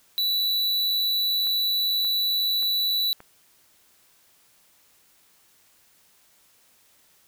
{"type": "tone", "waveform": "square", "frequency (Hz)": 3951, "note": "B7", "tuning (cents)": 0, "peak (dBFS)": -22, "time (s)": [0.18, 3.13], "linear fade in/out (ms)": 0}
{"type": "click train", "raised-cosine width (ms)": 0.5, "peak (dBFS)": -29, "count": 4, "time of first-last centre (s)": [1.47, 3.204], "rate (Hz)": 1.73}
{"effects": ["white hiss -60 dBFS RMS until 7.27 s"]}